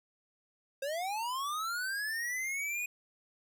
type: linear sweep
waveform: square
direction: up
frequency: 528 to 2489 Hz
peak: -34 dBFS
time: 0.82-2.86 s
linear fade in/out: 5 ms
effects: none